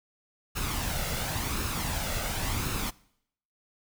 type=noise with flanger; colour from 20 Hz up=pink; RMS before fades=-31 dBFS; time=0.55-2.91 s; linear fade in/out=20 ms; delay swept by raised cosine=0.75 to 1.48 ms; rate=0.93 Hz; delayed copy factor=+0.5; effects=noise-tail reverb RT60 0.7 s tail -22 dB re dry